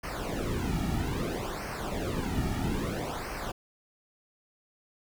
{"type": "noise with flanger", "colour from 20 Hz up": "brown", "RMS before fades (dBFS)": -32, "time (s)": [0.03, 3.52], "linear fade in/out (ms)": 10, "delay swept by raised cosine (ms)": [0.27, 1.97], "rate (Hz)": 0.61, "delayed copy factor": -0.8, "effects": []}